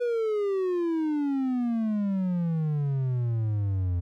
triangle exponential sweep, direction down, 491.1 to 85.9 Hz, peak -22 dBFS, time 0-4.01 s, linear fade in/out 20 ms, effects none

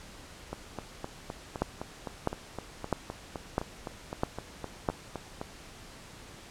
two click trains, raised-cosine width 1 ms, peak -12 / -21 dBFS, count 6 / 20, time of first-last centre 1.62-4.888 / 0.53-5.414 s, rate 1.53 / 3.89 Hz, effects pink hiss -49 dBFS RMS until 6.5 s + low-pass 9000 Hz 12 dB/octave

